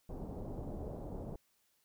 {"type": "low-pass noise", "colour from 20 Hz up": "pink", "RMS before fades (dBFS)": -43, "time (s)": [0.09, 1.36], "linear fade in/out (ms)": 5, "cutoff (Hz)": 700, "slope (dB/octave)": 24, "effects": ["white hiss -75 dBFS RMS until 1.84 s"]}